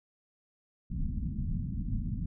pink low-pass noise, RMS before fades -33 dBFS, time 0.9-2.26 s, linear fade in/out 10 ms, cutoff 240 Hz, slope 48 dB/octave, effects none

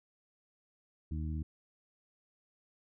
harmonic tone, 77.78 Hz, D#2, in tune, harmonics 1 / 2 / 3 / 4, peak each -35 / -41 / -45 / -47 dBFS, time 1.11-1.43 s, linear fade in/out 5 ms, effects none

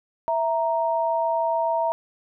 sine tone pair together, 659.3 / 932.4 Hz, E5 / A#5, 0 / 0 cents, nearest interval tritone, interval 600 cents, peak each -23 dBFS, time 0.28-1.92 s, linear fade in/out 0 ms, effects none

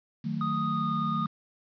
sine chord, D# diminished, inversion none, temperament equal with one note detuned, 155.56 / 185 / 223.5 Hz, D#3 / F#3 / A3, 0 / 0 / +27 cents, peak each -33 / -34 / -32 dBFS, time 0.24-1.27 s, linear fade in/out 10 ms
triangle tone with pitch glide, 1244.5 to 1228.8 Hz, D#6 to D#6, 0 to -22 cents, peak -27 dBFS, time 0.41-1.26 s, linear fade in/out 2 ms, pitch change -22 cents, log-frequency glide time 0.68-0.9 s
effects resampled to 11025 Hz + 9-bit

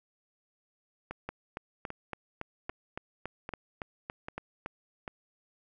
two click trains, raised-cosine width 0.5 ms, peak -23 / -21 dBFS, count 6 / 13, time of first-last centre 1.11-5.078 / 1.29-4.661 s, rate 1.26 / 3.56 Hz, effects none

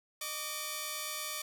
5% pulse tone pair together, 611.3 / 1154 Hz, D#5 / D6, -31 / -31 cents, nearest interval major seventh, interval 1100 cents, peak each -30 / -26 dBFS, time 0.21-1.42 s, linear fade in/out 5 ms, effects none

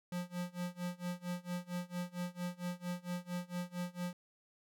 square tone with tremolo, 177.4 Hz, F3, 27 cents sharp, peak -36 dBFS, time 0.12-4.13 s, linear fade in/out 2 ms, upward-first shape sine, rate 4.4 Hz, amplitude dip 95%, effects none

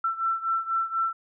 sine beating tone pair, 1339 / 1343.1 Hz, E6 / E6, +27 / +32 cents, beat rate 4.1 Hz, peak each -26 / -29 dBFS, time 0.04-1.13 s, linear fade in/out 5 ms, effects none

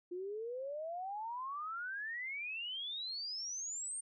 sine exponential sweep, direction up, 347.3 to 8890 Hz, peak -39 dBFS, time 0.11-4.01 s, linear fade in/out 10 ms, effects none

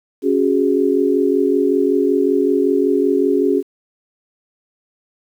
sine chord, C# suspended fourth, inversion none, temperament equal, 277.2 / 370 / 415.3 Hz, C#4 / F#4 / G#4, 0 / 0 / 0 cents, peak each -17 dBFS, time 0.22-3.63 s, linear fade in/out 50 ms, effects 8-bit

